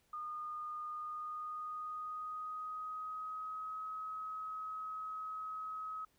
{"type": "tone with pitch glide", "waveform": "sine", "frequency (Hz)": [1223, 1274.2], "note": ["D#6", "D#6"], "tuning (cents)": [-30, 41], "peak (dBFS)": -40, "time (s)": [0.13, 6.05], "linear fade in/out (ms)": 5, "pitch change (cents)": 71, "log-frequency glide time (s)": [0.88, 3.84], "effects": ["pink hiss -74 dBFS RMS until 6.18 s"]}